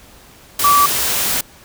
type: tone in noise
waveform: sine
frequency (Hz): 1155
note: D6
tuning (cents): -29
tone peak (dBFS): -9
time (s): 0.64-0.86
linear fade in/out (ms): 5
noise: white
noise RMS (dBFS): -18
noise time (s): 0.59-1.41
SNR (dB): +6
effects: pink hiss -44 dBFS RMS until 1.64 s